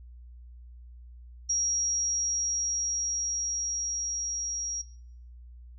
sine tone with level ramp, 5660 Hz, F8, 22 cents sharp, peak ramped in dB -24 to -30 dBFS, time 1.49-4.82 s, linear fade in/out 10 ms, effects noise-tail reverb RT60 0.6 s tail -21 dB re dry + added 60 Hz sine -45 dBFS peak until 5.78 s

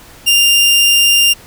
sawtooth tone, 2796 Hz, F7, 1 cent sharp, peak -4 dBFS, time 0.26-1.34 s, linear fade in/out 20 ms, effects pink hiss -39 dBFS RMS until 1.46 s

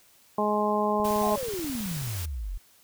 harmonic tone, 209.8 Hz, G#3, 18 cents sharp, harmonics 1 / 2 / 3 / 4 / 5, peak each -29 / -29 / -29 / -29 / -29 dBFS, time 0.38-1.36 s, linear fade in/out 5 ms
click train, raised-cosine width 5 ms, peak -31 dBFS, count 21, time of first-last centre 1-2.075 s, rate 18.6 Hz
white noise, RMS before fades -38 dBFS, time 1.04-2.26 s, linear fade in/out 10 ms
sine exponential sweep, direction down, 798 to 38.89 Hz, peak -30 dBFS, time 1.22-2.58 s, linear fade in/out 10 ms
effects white hiss -59 dBFS RMS until 2.83 s

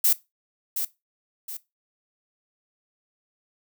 violet noise with echo, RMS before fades -19 dBFS, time 0.04-0.13 s, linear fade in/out 5 ms, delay 720 ms, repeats 2, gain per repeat -8 dB, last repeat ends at 1.57 s, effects noise-tail reverb RT60 0.2 s tail -17 dB re dry

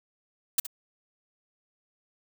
blue noise with echo, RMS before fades -22 dBFS, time 0.58-0.6 s, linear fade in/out 5 ms, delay 67 ms, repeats 1, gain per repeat -14 dB, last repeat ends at 0.667 s, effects none

